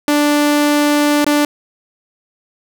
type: tone with dropouts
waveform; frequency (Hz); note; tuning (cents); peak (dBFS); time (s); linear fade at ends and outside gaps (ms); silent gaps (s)
sawtooth; 293.7; D4; 0; -7; 0.08-1.45; 1; 1.245-1.265
effects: none